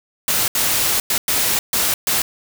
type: noise bursts at uneven times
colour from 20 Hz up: white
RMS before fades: -18 dBFS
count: 6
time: 0.28-0.48 / 0.55-1 / 1.1-1.18 / 1.28-1.59 / 1.73-1.94 / 2.07-2.22 s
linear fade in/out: 2 ms
effects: none